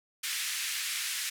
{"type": "band-pass noise", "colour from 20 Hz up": "pink", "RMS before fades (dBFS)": -34, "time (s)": [0.23, 1.3], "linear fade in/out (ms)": 10, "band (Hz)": [1800, 13000], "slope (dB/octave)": 24, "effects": []}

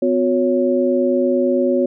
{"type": "tone cluster", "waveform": "sine", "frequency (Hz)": [252.9, 361.8, 555], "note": ["B3", "F#4", "C#5"], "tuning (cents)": [41, -39, 2], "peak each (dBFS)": -18, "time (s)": [0.02, 1.86], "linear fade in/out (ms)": 5, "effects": []}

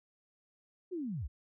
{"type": "linear sweep", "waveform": "sine", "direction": "down", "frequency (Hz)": [382.9, 46.25], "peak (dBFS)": -35, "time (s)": [0.91, 1.28], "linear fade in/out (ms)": 20, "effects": []}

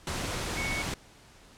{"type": "tone in noise", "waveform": "sine", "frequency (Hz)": 2217, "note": "C#7", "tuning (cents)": 0, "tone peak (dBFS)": -32, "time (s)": [0.57, 0.82], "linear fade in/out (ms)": 2, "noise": "pink", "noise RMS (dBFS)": -33, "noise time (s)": [0.07, 0.94], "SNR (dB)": -2, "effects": ["pink hiss -55 dBFS RMS until 1.57 s", "low-pass 9000 Hz 12 dB/octave"]}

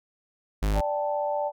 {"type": "tone", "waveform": "45% pulse", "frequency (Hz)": 51.3, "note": "G#1", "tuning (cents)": -21, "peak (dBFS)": -22, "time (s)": [0.62, 0.81], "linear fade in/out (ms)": 10}
{"type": "chord", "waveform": "sine", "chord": "D suspended fourth", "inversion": "none", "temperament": "equal", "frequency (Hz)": [587.3, 784, 880], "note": ["D5", "G5", "A5"], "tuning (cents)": [0, 0, 0], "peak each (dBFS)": [-27, -32, -30], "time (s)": [0.73, 1.52], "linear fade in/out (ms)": 50}
{"effects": []}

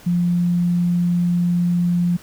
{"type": "tone", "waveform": "sine", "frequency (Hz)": 174.8, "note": "F3", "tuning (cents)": 2, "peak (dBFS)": -15, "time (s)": [0.06, 2.17], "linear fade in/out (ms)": 10, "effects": ["pink hiss -45 dBFS RMS until 2.22 s"]}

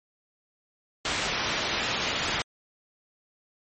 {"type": "low-pass noise", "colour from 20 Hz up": "white", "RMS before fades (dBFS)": -29, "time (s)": [1.05, 2.42], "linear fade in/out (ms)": 2, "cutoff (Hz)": 3800, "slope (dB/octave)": 12, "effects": ["MP3 32 kbps"]}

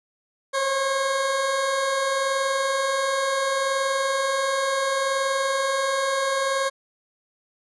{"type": "tone pair together", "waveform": "20% pulse", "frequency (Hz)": [522.3, 543], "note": ["C5", "C#5"], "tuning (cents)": [-3, -36], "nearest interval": "minor second", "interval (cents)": 67, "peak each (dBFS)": [-27, -17], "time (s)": [0.53, 6.7], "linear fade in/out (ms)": 20, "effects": ["resampled to 24000 Hz"]}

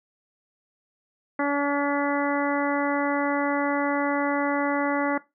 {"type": "harmonic tone", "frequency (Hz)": 285.2, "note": "C#4", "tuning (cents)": 49, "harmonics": [1, 2, 3, 4, 5, 6, 7], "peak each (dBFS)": [-25, -28, -30, -31, -32, -33, -33], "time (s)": [1.39, 5.18], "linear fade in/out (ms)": 5, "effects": ["noise-tail reverb RT60 0.2 s tail -18 dB re dry"]}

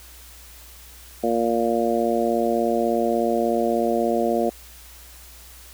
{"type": "harmonic tone", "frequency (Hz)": 116.54, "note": "A#2", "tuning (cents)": 0, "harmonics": [2, 3, 4, 5, 6], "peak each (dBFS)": [-25, -25, -25, -25, -25], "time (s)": [1.23, 4.5], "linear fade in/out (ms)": 10, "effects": ["added 60 Hz sine -46 dBFS peak until 5.73 s", "white hiss -46 dBFS RMS until 5.73 s"]}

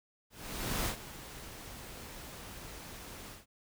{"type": "noise with ADSR envelope", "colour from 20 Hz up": "pink", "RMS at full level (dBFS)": -33, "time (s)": [0.3, 3.46], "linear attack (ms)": 560, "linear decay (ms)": 100, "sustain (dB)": -14, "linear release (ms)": 150, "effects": []}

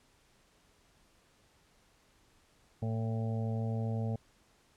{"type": "harmonic tone", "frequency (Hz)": 112.3, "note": "A2", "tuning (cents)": 36, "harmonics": [1, 2, 4, 5, 6, 7], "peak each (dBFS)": [-32, -38, -44, -46, -48, -49], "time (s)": [2.82, 4.16], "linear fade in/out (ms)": 5, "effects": ["pink hiss -67 dBFS RMS until 4.76 s", "low-pass 10000 Hz 12 dB/octave"]}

